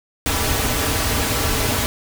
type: noise with comb filter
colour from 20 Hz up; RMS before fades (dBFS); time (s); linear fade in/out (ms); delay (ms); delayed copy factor
pink; -20; 0.26-1.86; 0; 5.6; -0.6
effects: none